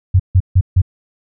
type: tone bursts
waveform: sine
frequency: 92.5 Hz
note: F#2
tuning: in tune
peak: -6 dBFS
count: 4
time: 0.14-0.818 s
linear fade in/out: 10 ms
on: 57 ms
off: 150 ms
effects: none